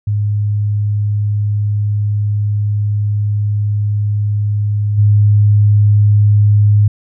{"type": "tone with level steps", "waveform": "sine", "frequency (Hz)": 103.9, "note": "G#2", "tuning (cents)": 1, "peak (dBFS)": [-12, -6], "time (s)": [0.07, 6.88], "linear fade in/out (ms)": 5, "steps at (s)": 4.97, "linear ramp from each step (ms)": 20, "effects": []}